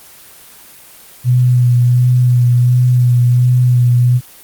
sine tone with vibrato, 123.47 Hz, B2, in tune, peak -7 dBFS, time 1.24-4.21 s, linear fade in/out 50 ms, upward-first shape sine, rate 1.4 Hz, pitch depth 21 cents each way, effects white hiss -39 dBFS RMS until 4.43 s + Opus 24 kbps

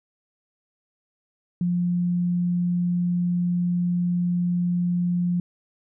sine tone, 176.1 Hz, F3, 15 cents sharp, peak -20 dBFS, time 1.61-5.4 s, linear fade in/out 2 ms, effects none

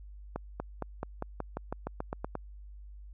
accelerating click train, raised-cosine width 1 ms, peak -20 dBFS, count 13, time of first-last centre 0.36-2.353 s, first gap 240 ms, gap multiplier 0.93, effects added 50 Hz sine -45 dBFS peak until 3.13 s

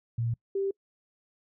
sine tone pair in turn, 116.54 / 392 Hz, A#2 / G4, 0 / 0 cents, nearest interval octave + major sixth, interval 2100 cents, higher second, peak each -26 dBFS, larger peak neither, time 0.18-0.34 / 0.55-0.71 s, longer neither, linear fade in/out 5 ms, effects noise-tail reverb RT60 0.1 s tail -26 dB re dry

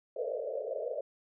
white band-pass noise, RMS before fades -36 dBFS, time 0.16-1.01 s, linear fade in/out 5 ms, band 430 to 630 Hz, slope 96 dB/octave, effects none

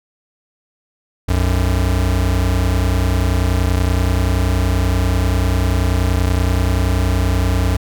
square tone pair together, 61 / 91.4 Hz, B1 / F#2, -21 / -21 cents, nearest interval perfect fifth, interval 700 cents, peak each -17 dBFS, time 1.28-7.77 s, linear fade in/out 10 ms, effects none

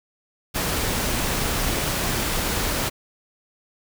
pink noise, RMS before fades -24 dBFS, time 0.54-2.9 s, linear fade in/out 20 ms, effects none

